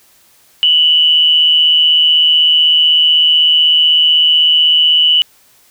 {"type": "tone with amplitude modulation", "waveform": "sine", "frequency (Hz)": 2960, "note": "F#7", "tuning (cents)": 0, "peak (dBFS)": -4, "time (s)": [0.63, 5.22], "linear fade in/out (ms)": 0, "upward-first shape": "sine", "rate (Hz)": 156, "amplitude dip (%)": 55, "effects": ["white hiss -49 dBFS RMS until 5.7 s"]}